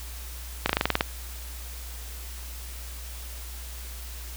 slowing click train, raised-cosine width 0.3 ms, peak -5 dBFS, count 9, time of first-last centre 0.66-1.009 s, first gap 34 ms, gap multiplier 1.07, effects added 60 Hz sine -37 dBFS peak until 4.36 s + white hiss -43 dBFS RMS until 4.36 s

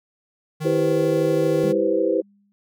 square tone, 155.56 Hz, D#3, in tune, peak -26 dBFS, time 0.6-1.73 s, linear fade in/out 20 ms
sine chord, C major seventh, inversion first, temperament just, 327 / 392.4 / 490.5 / 523.3 Hz, E4 / G4 / B4 / C5, -14 / +2 / -12 / 0 cents, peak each -23 dBFS, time 0.64-2.22 s, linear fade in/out 20 ms
sine tone with exponential decay, 201.4 Hz, G3, 47 cents sharp, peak -23 dBFS, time 1.64-2.52 s, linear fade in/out 0 ms, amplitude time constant 190 ms
effects none

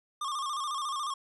square tone with vibrato, 1144 Hz, D6, 46 cents flat, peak -32 dBFS, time 0.21-1.14 s, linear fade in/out 5 ms, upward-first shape square, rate 14 Hz, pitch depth 83 cents each way, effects resampled to 24000 Hz

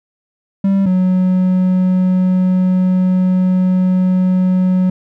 triangle tone pair in turn, 195.3 / 184.34 Hz, G3 / F#3, -6 / -6 cents, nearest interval minor second, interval 100 cents, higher first, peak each -8 dBFS, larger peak neither, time 0.64-0.86 / 0.86-4.9 s, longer second, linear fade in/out 5 ms, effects none

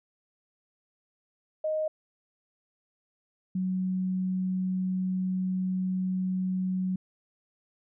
sine tone pair in turn, 622.3 / 185.71 Hz, D#5 / F#3, 0 / +7 cents, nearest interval octave + major sixth, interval 2093 cents, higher first, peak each -26 dBFS, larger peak neither, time 1.64-1.88 / 3.55-6.96 s, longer second, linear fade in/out 5 ms, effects none

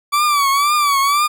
40% pulse tone with vibrato, 1150 Hz, D6, 37 cents flat, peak -12 dBFS, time 0.12-1.28 s, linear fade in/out 20 ms, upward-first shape triangle, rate 2 Hz, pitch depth 100 cents each way, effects none

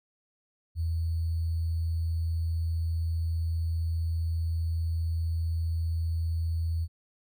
sine tone with sample-and-hold, 82.41 Hz, E2, in tune, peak -26 dBFS, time 0.75-6.88 s, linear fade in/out 50 ms, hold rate 4410 Hz, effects none

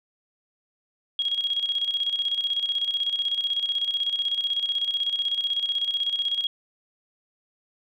sine tone with tremolo, 3291 Hz, G#7, 16 cents flat, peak -21 dBFS, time 1.19-6.47 s, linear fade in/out 2 ms, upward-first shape square, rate 16 Hz, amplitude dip 60%, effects none

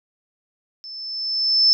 sine tone with level ramp, 5274 Hz, E8, in tune, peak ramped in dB -34 to -10 dBFS, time 0.84-1.73 s, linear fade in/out 0 ms, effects none

